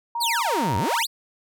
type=tone with vibrato; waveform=sine; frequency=932.3 Hz; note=A#5; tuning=in tune; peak=-24 dBFS; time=0.15-1.03 s; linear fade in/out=5 ms; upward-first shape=triangle; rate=5.5 Hz; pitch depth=25 cents each way
type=exponential two-way sweep; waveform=sawtooth; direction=down then up; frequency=4978 to 86 to 4978 Hz; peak=-19 dBFS; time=0.2-1.07 s; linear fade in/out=20 ms; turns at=0.77 s
effects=none